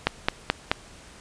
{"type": "click train", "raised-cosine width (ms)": 0.3, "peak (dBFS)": -3, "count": 4, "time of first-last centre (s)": [0.07, 0.715], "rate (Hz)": 4.65, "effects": ["pink hiss -48 dBFS RMS until 1.2 s", "resampled to 22050 Hz"]}